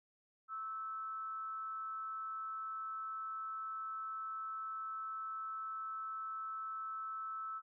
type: tone with frequency modulation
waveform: sine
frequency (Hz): 1311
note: E6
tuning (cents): -10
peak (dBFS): -40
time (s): 0.48-7.62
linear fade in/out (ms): 50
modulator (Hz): 211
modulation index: 0.25
effects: none